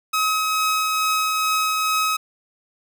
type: tone with tremolo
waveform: sawtooth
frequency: 1274 Hz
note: D#6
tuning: 41 cents sharp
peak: -14 dBFS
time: 0.13-2.17 s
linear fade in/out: 10 ms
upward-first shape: triangle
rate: 2.3 Hz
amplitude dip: 25%
effects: none